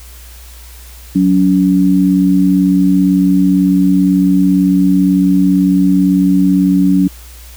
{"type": "tone pair together", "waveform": "sine", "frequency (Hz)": [185, 283], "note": ["F#3", "C#4"], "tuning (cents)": [0, 36], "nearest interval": "perfect fifth", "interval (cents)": 736, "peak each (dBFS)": -10, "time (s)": [1.15, 7.08], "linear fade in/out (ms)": 10, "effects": ["added 60 Hz sine -33 dBFS peak until 7.56 s", "white hiss -39 dBFS RMS until 7.56 s"]}